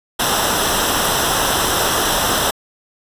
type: noise with comb filter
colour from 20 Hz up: pink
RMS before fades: -17 dBFS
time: 0.19-2.51 s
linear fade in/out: 10 ms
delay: 0.44 ms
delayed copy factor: -0.7
effects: resampled to 32000 Hz